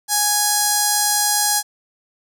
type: tone with notch filter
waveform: 5% pulse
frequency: 830.6 Hz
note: G#5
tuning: in tune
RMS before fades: -18 dBFS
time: 0.08-1.63 s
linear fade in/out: 50 ms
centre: 2600 Hz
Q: 0.71
effects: none